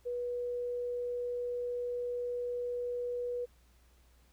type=tone; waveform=sine; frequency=487.2 Hz; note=B4; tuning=24 cents flat; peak=-33 dBFS; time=0.05-3.46 s; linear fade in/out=20 ms; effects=added 60 Hz sine -62 dBFS peak until 4.32 s + pink hiss -69 dBFS RMS until 4.32 s